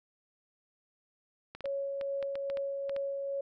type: clicks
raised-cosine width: 0.3 ms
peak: -27 dBFS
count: 10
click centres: 1.55 / 1.607 / 1.657 / 2.012 / 2.227 / 2.355 / 2.5 / 2.572 / 2.895 / 2.964 s
type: tone with tremolo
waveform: sine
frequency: 554.4 Hz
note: C#5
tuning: in tune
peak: -31 dBFS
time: 1.64-3.41 s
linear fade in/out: 5 ms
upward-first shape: sine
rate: 2.4 Hz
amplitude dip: 25%
effects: none